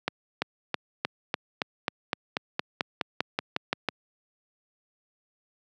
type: accelerating click train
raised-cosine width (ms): 0.3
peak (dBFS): -9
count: 17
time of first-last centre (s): 0.08-3.887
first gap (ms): 340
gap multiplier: 0.95
effects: high-pass 150 Hz 12 dB/octave